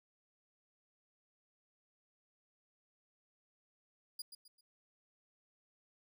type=tone with echo; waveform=sawtooth; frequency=4867 Hz; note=D#8; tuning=39 cents flat; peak=-38 dBFS; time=4.19-4.22 s; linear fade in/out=5 ms; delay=130 ms; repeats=3; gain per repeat=-9 dB; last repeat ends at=4.61 s; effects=none